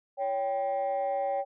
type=tone pair together; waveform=sine; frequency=561 / 784 Hz; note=C#5 / G5; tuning=+21 / 0 cents; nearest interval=tritone; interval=579 cents; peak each=-28 dBFS; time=0.17-1.45 s; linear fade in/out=50 ms; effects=tanh soft clip ceiling -23 dBFS